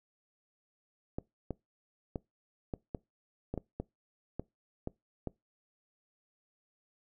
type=clicks; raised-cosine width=2 ms; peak=-22 dBFS; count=11; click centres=1.185 / 1.507 / 2.158 / 2.738 / 2.948 / 3.54 / 3.577 / 3.8 / 4.396 / 4.874 / 5.273 s; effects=noise-tail reverb RT60 0.2 s tail -23 dB re dry